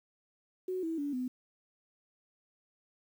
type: tone with pitch steps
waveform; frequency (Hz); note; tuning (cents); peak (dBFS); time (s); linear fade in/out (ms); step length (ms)
sine; 370 / 325.8 / 287 / 252.7; F#4 / E4 / D4 / B3; 0 / -20 / -40 / +40; -32; 0.68-1.28; 5; 150
effects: 10-bit